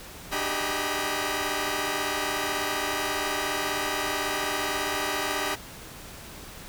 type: tone cluster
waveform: 10% pulse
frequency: 298.6 / 384.8 / 403 / 633 / 974 Hz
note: D4 / G4 / G4 / D#5 / B5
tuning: +29 / -32 / +48 / +30 / -24 cents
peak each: -25 dBFS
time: 0.31-5.56 s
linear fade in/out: 20 ms
effects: pink hiss -43 dBFS RMS until 6.68 s